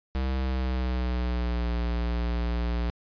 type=tone with pitch glide; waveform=square; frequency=65.41 to 58.95 Hz; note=C2 to A#1; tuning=0 to +20 cents; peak=-26 dBFS; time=0.15-2.9 s; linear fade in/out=0 ms; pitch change=-180 cents; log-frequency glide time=0.37-1.68 s; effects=resampled to 11025 Hz